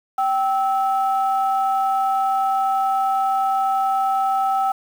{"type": "tone pair together", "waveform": "sine", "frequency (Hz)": [776, 1305], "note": ["G5", "E6"], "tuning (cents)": [-18, -18], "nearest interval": "major sixth", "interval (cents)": 900, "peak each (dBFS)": [-17, -23], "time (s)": [0.18, 4.72], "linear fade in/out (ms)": 5, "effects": ["tanh soft clip ceiling -10 dBFS", "7-bit"]}